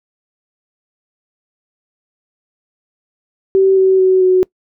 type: tone with pitch steps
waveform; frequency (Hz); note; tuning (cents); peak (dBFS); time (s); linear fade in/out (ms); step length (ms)
sine; 384.4 / 379.5 / 374.8 / 370; G4 / F#4 / F#4 / F#4; -34 / +44 / +22 / 0; -7; 3.55-4.43; 0; 220
effects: noise-tail reverb RT60 0.1 s tail -24 dB re dry